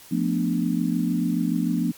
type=chord; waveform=sine; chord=B half-diminished seventh; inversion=second; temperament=equal; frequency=174.61 / 220 / 246.9 / 293.7 Hz; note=F3 / A3 / B3 / D4; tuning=0 / 0 / 0 / 0 cents; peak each=-25 / -27 / -25 / -27 dBFS; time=0.11-1.92 s; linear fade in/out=10 ms; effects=white hiss -47 dBFS RMS until 1.97 s + MP3 96 kbps